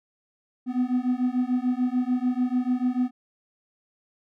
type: beating tone pair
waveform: triangle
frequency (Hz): 246.9 / 253.7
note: B3 / B3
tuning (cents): 0 / +47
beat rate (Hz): 6.8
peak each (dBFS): -23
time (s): 0.66-3.11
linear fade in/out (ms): 50
effects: none